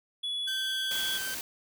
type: tone with pitch glide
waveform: triangle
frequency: 3400 to 3359 Hz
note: G#7 to G#7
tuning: +40 to +19 cents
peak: -29 dBFS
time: 0.23-1.18 s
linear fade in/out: 10 ms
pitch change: -21 cents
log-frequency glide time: 0.42-0.77 s
type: tone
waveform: sawtooth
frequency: 1552 Hz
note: G6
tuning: 18 cents flat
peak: -31 dBFS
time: 0.47-1.35 s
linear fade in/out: 10 ms
type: noise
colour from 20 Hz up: white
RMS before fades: -37 dBFS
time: 0.91-1.41 s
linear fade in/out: 0 ms
effects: none